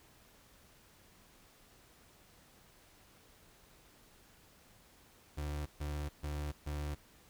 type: tone bursts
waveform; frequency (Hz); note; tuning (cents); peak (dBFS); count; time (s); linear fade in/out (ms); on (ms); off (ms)
35% pulse; 73.8; D2; +9; -35; 4; 5.37-6.95; 10; 290; 140
effects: pink hiss -63 dBFS RMS until 7.29 s